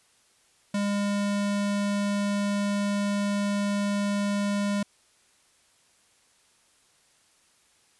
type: tone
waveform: square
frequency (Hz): 202.7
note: G#3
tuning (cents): -42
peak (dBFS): -25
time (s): 0.74-4.83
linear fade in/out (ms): 5
effects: white hiss -63 dBFS RMS until 7.99 s + resampled to 24000 Hz